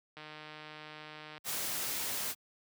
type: click train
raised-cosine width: 0.3 ms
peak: -31 dBFS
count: 186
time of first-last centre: 0.17-1.379 s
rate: 153 Hz
type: noise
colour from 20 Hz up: white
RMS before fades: -36 dBFS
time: 1.44-2.35 s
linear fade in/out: 50 ms
effects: high-pass 80 Hz 12 dB/octave